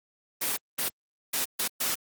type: noise bursts at uneven times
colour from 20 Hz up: white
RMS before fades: -28 dBFS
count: 5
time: 0.41-0.57 / 0.78-0.89 / 1.33-1.45 / 1.59-1.68 / 1.8-1.95 s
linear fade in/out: 10 ms
effects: high-pass 150 Hz 12 dB/octave + Opus 24 kbps